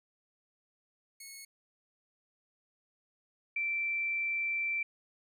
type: tone pair in turn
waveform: 10% pulse / sine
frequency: 2192 / 2341 Hz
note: C#7 / D7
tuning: -20 / -6 cents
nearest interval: minor second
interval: 114 cents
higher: second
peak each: -37 / -30 dBFS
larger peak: second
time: 1.2-1.45 / 3.56-4.83 s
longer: second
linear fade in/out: 5 ms
effects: none